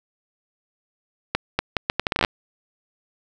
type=accelerating click train; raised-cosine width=0.3 ms; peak=-3 dBFS; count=13; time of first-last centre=1.35-2.248 s; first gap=240 ms; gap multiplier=0.74; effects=none